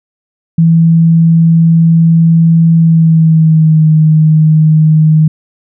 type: tone with pitch glide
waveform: sine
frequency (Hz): 164.81 to 156.1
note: E3 to D#3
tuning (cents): 0 to +6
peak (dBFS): -3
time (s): 0.58-5.28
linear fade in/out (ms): 5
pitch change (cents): -94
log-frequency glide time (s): 2.75-3.88
effects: none